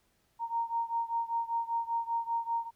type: beating tone pair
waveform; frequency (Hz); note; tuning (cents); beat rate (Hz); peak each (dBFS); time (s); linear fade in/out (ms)
sine; 925 / 930.1; A#5 / A#5; -14 / -4; 5.1; -32 / -34; 0.39-2.71; 50
effects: pink hiss -72 dBFS RMS until 2.75 s